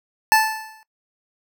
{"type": "tone with exponential decay", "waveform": "25% pulse", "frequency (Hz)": 876, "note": "A5", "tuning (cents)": -8, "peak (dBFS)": -6, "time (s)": [0.32, 0.83], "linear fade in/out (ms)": 0, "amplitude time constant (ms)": 110, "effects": ["noise-tail reverb RT60 0.1 s tail -19 dB re dry"]}